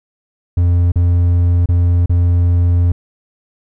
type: tone with dropouts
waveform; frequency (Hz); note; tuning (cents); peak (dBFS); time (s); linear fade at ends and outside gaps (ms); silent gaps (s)
triangle; 87.31; F2; 0; -7; 0.57-2.92; 5; 0.919-0.957 / 1.659-1.688 / 2.06-2.095
effects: none